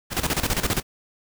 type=noise with tremolo; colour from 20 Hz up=pink; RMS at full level=-22 dBFS; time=0.1-0.83 s; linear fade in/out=50 ms; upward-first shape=square; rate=15 Hz; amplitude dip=75%; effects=none